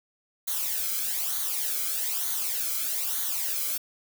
blue noise with flanger, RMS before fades -29 dBFS, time 0.47-3.78 s, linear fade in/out 10 ms, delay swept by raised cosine 0.38 to 1.11 ms, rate 1.1 Hz, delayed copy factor -0.7, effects none

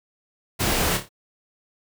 pink noise with echo, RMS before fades -23 dBFS, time 0.59-0.98 s, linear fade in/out 20 ms, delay 28 ms, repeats 4, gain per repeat -7 dB, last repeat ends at 1.092 s, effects none

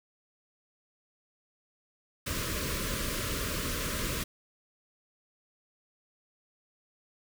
pink band-stop noise, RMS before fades -33 dBFS, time 2.26-4.24 s, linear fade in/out 10 ms, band 630 to 1000 Hz, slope 96 dB/octave, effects none

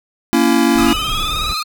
square chord, A# diminished, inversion none, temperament just, 233.1 / 279.7 / 335.6 Hz, A#3 / C#4 / E4, 0 / +16 / +31 cents, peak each -16 dBFS, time 0.33-0.93 s, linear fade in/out 0 ms
brown noise, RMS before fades -25 dBFS, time 0.75-1.54 s, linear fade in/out 10 ms
sawtooth tone with vibrato, 1253 Hz, D#6, 12 cents sharp, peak -17 dBFS, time 0.78-1.63 s, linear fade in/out 5 ms, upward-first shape square, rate 19 Hz, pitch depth 47 cents each way
sine exponential sweep, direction up, 2805 to 4286 Hz, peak -21 dBFS, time 0.85-1.64 s, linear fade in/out 50 ms
effects none

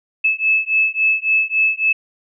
sine beating tone pair, 2605 / 2608.6 Hz, E7 / E7, -21 / -19 cents, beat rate 3.6 Hz, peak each -17 / -17 dBFS, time 0.24-1.93 s, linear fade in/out 10 ms, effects none

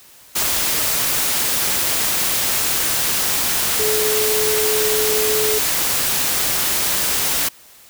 sine tone in noise, 429.2 Hz, A4, 43 cents flat, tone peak -19 dBFS, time 3.79-5.59 s, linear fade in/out 10 ms, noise white, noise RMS -19 dBFS, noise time 0.35-7.49 s, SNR -3 dB, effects white hiss -46 dBFS RMS until 7.89 s

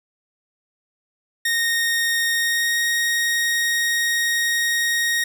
sawtooth tone with pitch glide, 1854 to 1870.1 Hz, A#6 to A#6, -10 to +5 cents, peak -15 dBFS, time 1.45-5.24 s, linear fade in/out 5 ms, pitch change +15 cents, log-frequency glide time 2.31-2.82 s, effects 9-bit

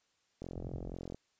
click train, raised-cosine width 2 ms, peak -29 dBFS, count 33, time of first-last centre 0.42-1.146 s, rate 44.1 Hz
white low-pass noise, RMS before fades -45 dBFS, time 0.52-0.96 s, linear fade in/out 50 ms, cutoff 150 Hz, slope 96 dB/octave
effects white hiss -75 dBFS RMS until 1.39 s + resampled to 16000 Hz

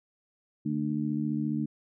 harmonic tone, 74.7 Hz, D2, 30 cents sharp, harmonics 2 / 3 / 4, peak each -33 / -30 / -32 dBFS, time 0.65-1.66 s, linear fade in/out 10 ms, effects none

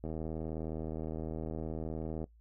click train, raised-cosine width 2 ms, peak -26 dBFS, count 176, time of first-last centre 0.04-2.241 s, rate 79.5 Hz, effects noise-tail reverb RT60 0.1 s tail -19 dB re dry + added 56 Hz sine -58 dBFS peak until 2.4 s

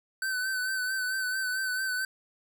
square tone with vibrato, 1523 Hz, F#6, 50 cents sharp, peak -29 dBFS, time 0.22-2.05 s, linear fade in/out 2 ms, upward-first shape sine, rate 4.5 Hz, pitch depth 37 cents each way, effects none

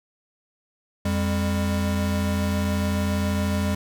square tone pair together, 87 / 200.6 Hz, F2 / G3, -6 / +40 cents, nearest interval octave + major second, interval 1446 cents, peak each -25 dBFS, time 1.05-3.75 s, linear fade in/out 5 ms, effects none

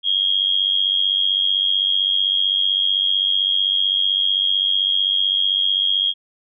sine tone with amplitude modulation, 3271 Hz, G#7, 27 cents flat, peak -12 dBFS, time 0.03-6.14 s, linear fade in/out 50 ms, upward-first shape sine, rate 95.7 Hz, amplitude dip 80%, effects none

